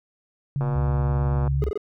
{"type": "tone with vibrato", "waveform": "sine", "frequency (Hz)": 138.59, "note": "C#3", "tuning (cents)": 0, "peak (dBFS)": -22, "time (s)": [0.56, 1.64], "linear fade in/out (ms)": 0, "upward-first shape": "sine", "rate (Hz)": 8, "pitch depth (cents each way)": 20}
{"type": "click train", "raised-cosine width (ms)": 1, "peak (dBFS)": -18, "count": 105, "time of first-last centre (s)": [0.61, 1.477], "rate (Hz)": 120}
{"type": "tone", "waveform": "sine", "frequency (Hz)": 69, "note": "C#2", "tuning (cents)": -7, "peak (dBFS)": -23, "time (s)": [0.74, 1.71], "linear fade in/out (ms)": 20}
{"type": "tone bursts", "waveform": "triangle", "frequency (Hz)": 415.3, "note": "G#4", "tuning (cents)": 0, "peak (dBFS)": -21, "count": 4, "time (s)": [1.62, 1.776], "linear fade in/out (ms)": 2, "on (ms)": 21, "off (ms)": 24}
{"effects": []}